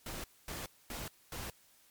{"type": "noise bursts", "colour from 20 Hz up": "pink", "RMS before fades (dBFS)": -42, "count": 4, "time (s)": [0.06, 1.5], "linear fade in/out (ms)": 2, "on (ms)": 180, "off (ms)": 240, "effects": ["white hiss -65 dBFS RMS until 1.9 s", "MP3 96 kbps"]}